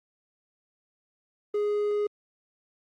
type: tone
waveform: triangle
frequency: 415.3 Hz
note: G#4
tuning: in tune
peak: -22 dBFS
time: 1.54-2.07 s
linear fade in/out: 5 ms
effects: Opus 24 kbps